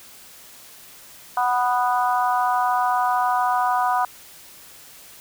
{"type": "harmonic tone", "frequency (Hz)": 246.9, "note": "B3", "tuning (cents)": 0, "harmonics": [3, 4, 5, 6], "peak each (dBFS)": [-21, -22, -25, -30], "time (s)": [1.37, 4.05], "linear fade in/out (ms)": 2, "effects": ["white hiss -45 dBFS RMS until 5.2 s"]}